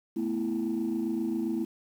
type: chord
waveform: sine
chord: A suspended second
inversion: none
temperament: just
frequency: 220 / 247.5 / 330 Hz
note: A3 / B3 / E4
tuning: 0 / +4 / +2 cents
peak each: -31 / -32 / -29 dBFS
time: 0.16-1.65 s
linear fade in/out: 10 ms
effects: tanh soft clip ceiling -22 dBFS + 9-bit